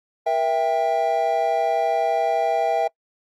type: chord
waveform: triangle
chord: E diminished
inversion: second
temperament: just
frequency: 474.7 / 659.3 / 791.1 Hz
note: Bb4 / E5 / G5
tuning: +31 / 0 / +16 cents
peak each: -25 / -19 / -20 dBFS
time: 0.26-2.88 s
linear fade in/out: 10 ms
effects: noise-tail reverb RT60 0.1 s tail -26 dB re dry + Opus 48 kbps